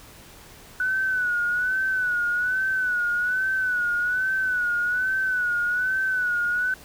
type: tone with vibrato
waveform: sine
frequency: 1485 Hz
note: F#6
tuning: 6 cents sharp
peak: -21 dBFS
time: 0.8-6.74 s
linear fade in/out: 2 ms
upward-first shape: sine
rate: 1.2 Hz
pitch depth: 68 cents each way
effects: pink hiss -47 dBFS RMS until 6.84 s